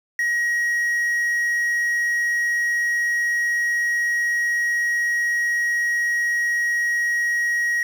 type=tone with quantisation; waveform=triangle; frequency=1896 Hz; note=A#6; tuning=29 cents sharp; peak=-17 dBFS; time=0.19-7.83 s; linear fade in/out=2 ms; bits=7; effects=none